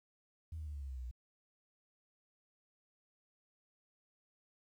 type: tone with pitch steps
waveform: sine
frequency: 80.7 / 77.41 / 74.26 / 71.23 / 68.33 / 65.55 / 62.88 / 60.32 Hz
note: E2 / D#2 / D2 / C#2 / C#2 / C2 / B1 / B1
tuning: -36 / -8 / +20 / +48 / -24 / +4 / +32 / -40 cents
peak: -40 dBFS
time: 0.52-1.112 s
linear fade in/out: 5 ms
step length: 74 ms
effects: tanh soft clip ceiling -36 dBFS + 12-bit